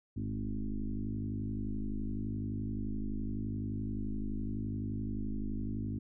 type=tone with frequency modulation; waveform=sine; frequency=103.83 Hz; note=G#2; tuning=in tune; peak=-33 dBFS; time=0.16-5.99 s; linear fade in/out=10 ms; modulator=51.7 Hz; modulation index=3.6; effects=none

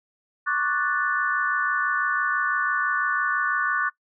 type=chord; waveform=sine; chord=D major seventh; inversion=third; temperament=equal; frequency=1108.7 / 1174.7 / 1480 / 1760 Hz; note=C#6 / D6 / F#6 / A6; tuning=0 / 0 / 0 / 0 cents; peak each=-29 / -28 / -24 / -28 dBFS; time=0.46-3.9 s; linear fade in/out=20 ms; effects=noise-tail reverb RT60 0.1 s tail -20 dB re dry

